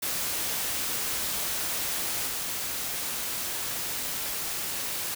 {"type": "noise with level steps", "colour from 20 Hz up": "white", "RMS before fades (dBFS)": [-30, -32], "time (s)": [0.02, 5.15], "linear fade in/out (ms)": 10, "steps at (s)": 2.27, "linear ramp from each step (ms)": 5, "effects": []}